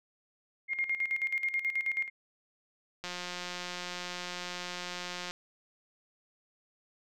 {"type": "tone with tremolo", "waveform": "sine", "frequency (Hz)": 2130, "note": "C7", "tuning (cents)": 30, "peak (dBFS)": -27, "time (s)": [0.68, 2.1], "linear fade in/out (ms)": 50, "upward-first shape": "square", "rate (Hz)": 9.3, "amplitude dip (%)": 70}
{"type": "click train", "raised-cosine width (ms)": 0.2, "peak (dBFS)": -21, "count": 405, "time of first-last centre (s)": [3.04, 5.31], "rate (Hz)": 178}
{"effects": []}